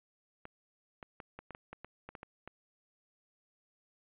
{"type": "clicks", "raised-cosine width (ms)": 0.5, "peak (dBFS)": -30, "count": 12, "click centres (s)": [0.454, 1.028, 1.202, 1.39, 1.507, 1.549, 1.73, 1.846, 2.09, 2.152, 2.231, 2.476], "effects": ["resampled to 8000 Hz"]}